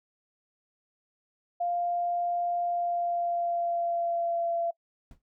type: tone with pitch glide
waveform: sine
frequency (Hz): 698.5 to 680.2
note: F5 to F5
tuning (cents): 0 to -46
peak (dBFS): -26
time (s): 1.6-4.71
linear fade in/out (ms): 10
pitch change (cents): -46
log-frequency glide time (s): 2.63-4.52
type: noise with exponential decay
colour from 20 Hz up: brown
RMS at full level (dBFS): -43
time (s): 5.11-5.22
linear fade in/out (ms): 2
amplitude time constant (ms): 22
effects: noise-tail reverb RT60 0.1 s tail -23 dB re dry